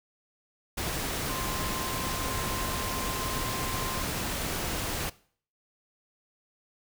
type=tone in noise; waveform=sine; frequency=1046.5 Hz; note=C6; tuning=in tune; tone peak=-37 dBFS; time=1.29-4.03 s; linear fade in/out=10 ms; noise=pink; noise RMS=-32 dBFS; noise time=0.77-5.1 s; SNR=-8 dB; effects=noise-tail reverb RT60 0.5 s tail -20 dB re dry